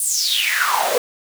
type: noise with high-pass filter sweep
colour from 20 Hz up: pink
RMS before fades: -19 dBFS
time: 0-0.98 s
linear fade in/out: 2 ms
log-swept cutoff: 9900 to 470 Hz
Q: 7.5
effects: none